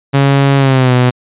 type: tone with pitch glide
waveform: sawtooth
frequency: 138.59 to 124.9 Hz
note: C#3 to B2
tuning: 0 to +20 cents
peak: -3 dBFS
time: 0.13-1.11 s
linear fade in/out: 20 ms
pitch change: -180 cents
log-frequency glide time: 0.57-0.94 s
effects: resampled to 8000 Hz